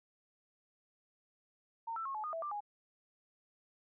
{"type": "tone with pitch steps", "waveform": "sine", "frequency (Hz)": [914, 1330, 1087, 857, 1228, 658, 1183, 827], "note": ["A#5", "E6", "C#6", "A5", "D#6", "E5", "D6", "G#5"], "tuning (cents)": [-34, 15, -34, -46, -23, -3, 12, -8], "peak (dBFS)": -37, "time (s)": [1.87, 2.606], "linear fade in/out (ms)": 10, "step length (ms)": 92, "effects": []}